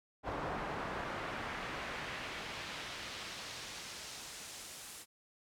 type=noise with band-pass filter sweep; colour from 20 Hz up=brown; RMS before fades=-43 dBFS; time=0.23-5.06 s; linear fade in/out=50 ms; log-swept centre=920 to 10000 Hz; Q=0.92; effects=none